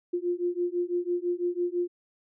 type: beating tone pair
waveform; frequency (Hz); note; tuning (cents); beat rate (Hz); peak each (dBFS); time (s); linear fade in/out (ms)
sine; 349.2 / 355.2; F4 / F4; 0 / +29; 6; -29; 0.13-1.88; 10
effects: none